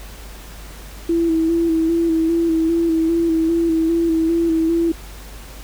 sine tone with vibrato, 329.6 Hz, E4, in tune, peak -14 dBFS, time 1.09-4.92 s, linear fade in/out 5 ms, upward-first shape square, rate 2.5 Hz, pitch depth 30 cents each way, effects added 50 Hz sine -35 dBFS peak until 5.63 s + pink hiss -40 dBFS RMS until 5.63 s

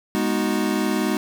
square chord, G# minor seventh, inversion none, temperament equal, 207.7 / 246.9 / 311.1 / 370 Hz, G#3 / B3 / D#4 / F#4, 0 / 0 / 0 / 0 cents, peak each -25 / -27 / -26 / -28 dBFS, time 0.15-1.17 s, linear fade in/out 0 ms, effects 8-bit

